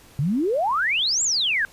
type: exponential two-way sweep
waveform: sine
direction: up then down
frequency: 129.7 to 7690 to 1537 Hz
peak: -19 dBFS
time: 0.19-1.65 s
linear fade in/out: 0 ms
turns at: 1.23 s
effects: pink hiss -50 dBFS RMS until 1.72 s + resampled to 32000 Hz